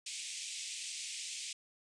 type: band-pass noise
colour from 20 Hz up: white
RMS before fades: -43 dBFS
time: 0.06-1.53 s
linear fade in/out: 5 ms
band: 2200 to 8800 Hz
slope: 48 dB/octave
effects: resampled to 24000 Hz